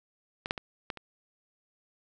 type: clicks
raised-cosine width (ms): 0.3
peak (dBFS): -19 / -11 / -20 / -17 / -26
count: 5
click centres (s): 0.459 / 0.509 / 0.578 / 0.902 / 0.973
effects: none